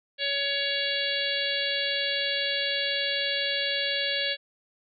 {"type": "harmonic tone", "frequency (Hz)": 561, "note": "C#5", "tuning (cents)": 21, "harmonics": [1, 3, 4, 5, 6, 7, 8], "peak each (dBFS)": [-34, -32, -35, -33, -31, -33, -35], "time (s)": [0.18, 4.37], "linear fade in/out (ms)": 50, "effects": []}